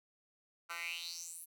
10% pulse tone with high-pass filter sweep, 169.6 Hz, E3, 50 cents sharp, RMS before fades -44 dBFS, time 0.69-1.46 s, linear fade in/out 20 ms, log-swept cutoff 1400 to 12000 Hz, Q 5.2, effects none

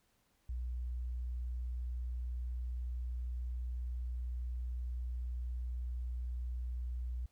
sine tone, 61 Hz, B1, 21 cents flat, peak -36 dBFS, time 0.49-7.26 s, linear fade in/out 5 ms, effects pink hiss -75 dBFS RMS until 7.31 s

